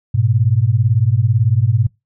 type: beating tone pair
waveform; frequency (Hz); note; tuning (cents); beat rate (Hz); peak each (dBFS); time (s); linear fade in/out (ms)
sine; 103.83 / 121.83; G#2 / B2; 0 / -23; 18; -14; 0.14-1.87; 10
effects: noise-tail reverb RT60 0.2 s tail -23 dB re dry